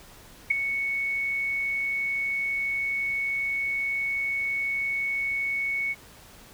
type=tone with ADSR envelope; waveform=sine; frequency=2217 Hz; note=C#7; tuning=in tune; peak=-15 dBFS; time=0.5-5.95 s; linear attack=10 ms; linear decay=9 ms; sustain=-10 dB; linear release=36 ms; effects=pink hiss -50 dBFS RMS until 6.53 s